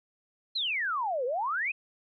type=exponential two-way sweep; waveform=sine; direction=down then up; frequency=4267 to 471.7 to 2627 Hz; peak=-27 dBFS; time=0.55-1.72 s; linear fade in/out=10 ms; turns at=1.25 s; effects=MP3 96 kbps